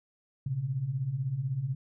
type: beating tone pair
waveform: sine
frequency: 120 / 136 Hz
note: B2 / C#3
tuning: -49 / -33 cents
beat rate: 16 Hz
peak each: -35 / -30 dBFS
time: 0.46-1.75 s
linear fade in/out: 5 ms
effects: none